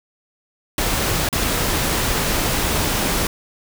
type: noise with dropouts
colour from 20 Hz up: pink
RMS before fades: -20 dBFS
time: 0.78-3.27 s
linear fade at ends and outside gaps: 2 ms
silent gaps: 1.289-1.327 s
effects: none